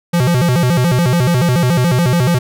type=tone with vibrato; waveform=square; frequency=146.83 Hz; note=D3; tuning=in tune; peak=-11 dBFS; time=0.13-2.39 s; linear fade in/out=10 ms; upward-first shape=square; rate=7 Hz; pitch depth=280 cents each way; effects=none